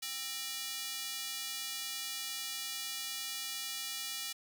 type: tone with high-pass filter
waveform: square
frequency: 264.4 Hz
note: C4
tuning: 18 cents sharp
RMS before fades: -40 dBFS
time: 0.02-4.33 s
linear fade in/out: 10 ms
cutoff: 3500 Hz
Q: 0.93
effects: none